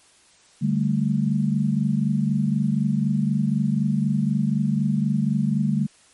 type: chord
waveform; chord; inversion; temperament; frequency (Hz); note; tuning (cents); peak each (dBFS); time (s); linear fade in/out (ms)
sine; D suspended fourth; none; equal; 146.83 / 196 / 220; D3 / G3 / A3; 0 / 0 / 0; -23; 0.61-5.87; 20
effects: white hiss -55 dBFS RMS until 6.13 s + MP3 48 kbps